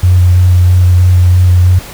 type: tone with vibrato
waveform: sine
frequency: 90 Hz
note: F#2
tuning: 47 cents flat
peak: -3 dBFS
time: 0.03-1.79 s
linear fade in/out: 5 ms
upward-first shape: square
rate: 3.1 Hz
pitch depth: 12 cents each way
effects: pink hiss -29 dBFS RMS until 1.93 s